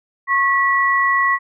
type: tone pair together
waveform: sine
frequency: 1095.2 / 1943 Hz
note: C#6 / B6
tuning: -21 / -29 cents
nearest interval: minor seventh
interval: 992 cents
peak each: -16 dBFS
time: 0.27-1.39 s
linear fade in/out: 50 ms
effects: none